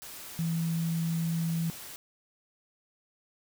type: tone in noise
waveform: sine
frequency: 165.4 Hz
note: E3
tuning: 6 cents sharp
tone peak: -27 dBFS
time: 0.39-1.7 s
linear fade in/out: 0 ms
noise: white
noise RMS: -44 dBFS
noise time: 0.02-1.96 s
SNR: +14 dB
effects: none